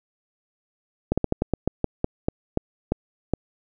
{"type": "slowing click train", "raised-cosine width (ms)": 2, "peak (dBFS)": -7, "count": 13, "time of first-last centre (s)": [1.12, 3.337], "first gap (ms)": 56, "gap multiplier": 1.2, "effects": []}